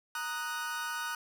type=chord; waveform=40% pulse; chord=D# minor; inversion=second; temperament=equal; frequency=932.3 / 1244.5 / 1480 Hz; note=A#5 / D#6 / F#6; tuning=0 / 0 / 0 cents; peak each=-40 / -39 / -36 dBFS; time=0.15-1.15 s; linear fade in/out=2 ms; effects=none